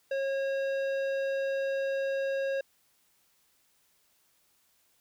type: tone with tanh clipping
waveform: triangle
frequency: 544 Hz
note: C#5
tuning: 33 cents flat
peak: -30 dBFS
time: 0.11-2.61 s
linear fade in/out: 5 ms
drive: 17 dB
effects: white hiss -69 dBFS RMS until 5 s